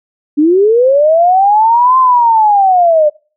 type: linear two-way sweep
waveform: sine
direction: up then down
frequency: 284 to 1047 to 587 Hz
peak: -5 dBFS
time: 0.37-3.1 s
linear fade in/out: 20 ms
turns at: 1.98 s
effects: noise-tail reverb RT60 0.4 s tail -25 dB re dry

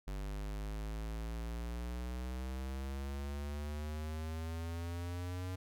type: exponential sweep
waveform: square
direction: up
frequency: 48.48 to 92.5 Hz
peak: -39 dBFS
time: 0.07-5.56 s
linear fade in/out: 10 ms
effects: none

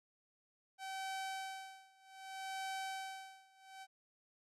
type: tone with tremolo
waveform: sawtooth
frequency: 768 Hz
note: G5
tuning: 36 cents flat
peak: -36 dBFS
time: 0.78-3.87 s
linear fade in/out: 50 ms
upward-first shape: sine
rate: 0.64 Hz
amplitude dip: 95%
effects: low-pass 10000 Hz 12 dB/octave

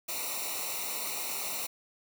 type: noise with comb filter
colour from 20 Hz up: white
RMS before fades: -35 dBFS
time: 0.08-1.67 s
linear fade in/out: 10 ms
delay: 0.61 ms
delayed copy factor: -0.9
effects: none

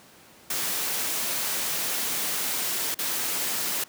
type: noise with dropouts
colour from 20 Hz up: white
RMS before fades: -28 dBFS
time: 0.5-3.84 s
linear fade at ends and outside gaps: 5 ms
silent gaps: 2.945-2.988 s
effects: pink hiss -52 dBFS RMS until 3.88 s + high-pass 150 Hz 12 dB/octave

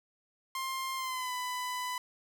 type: tone with pitch glide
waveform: sawtooth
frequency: 1057 to 998.3 Hz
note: C6 to B5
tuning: +17 to +18 cents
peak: -30 dBFS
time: 0.55-1.98 s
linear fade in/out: 2 ms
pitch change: -99 cents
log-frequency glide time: 0.96-1.32 s
effects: none

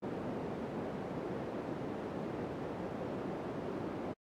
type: band-pass noise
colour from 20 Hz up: white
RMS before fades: -40 dBFS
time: 0.02-4.14 s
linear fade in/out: 20 ms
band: 140 to 450 Hz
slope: 12 dB/octave
effects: AAC 64 kbps

